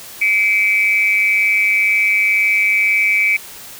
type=tone with amplitude modulation; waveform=sine; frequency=2300 Hz; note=D7; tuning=37 cents flat; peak=-8 dBFS; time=0.21-3.37 s; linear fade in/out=10 ms; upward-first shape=sine; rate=202 Hz; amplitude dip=75%; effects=white hiss -35 dBFS RMS until 3.79 s